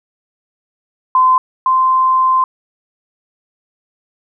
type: tone pair in turn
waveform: sine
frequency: 1029 / 1039.2 Hz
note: C6 / C6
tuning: -29 / -12 cents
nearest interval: unison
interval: 17 cents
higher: second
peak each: -7 / -9 dBFS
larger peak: first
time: 1.15-1.38 / 1.66-2.44 s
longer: second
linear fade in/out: 2 ms
effects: none